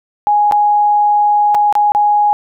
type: tone with dropouts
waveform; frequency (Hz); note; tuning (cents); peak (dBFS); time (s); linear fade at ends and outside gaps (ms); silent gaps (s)
sine; 830.6; G#5; 0; -8; 0.27-2.33; 0; 0.512-0.522 / 1.546-1.55 / 1.726-1.753 / 1.92-1.949
effects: none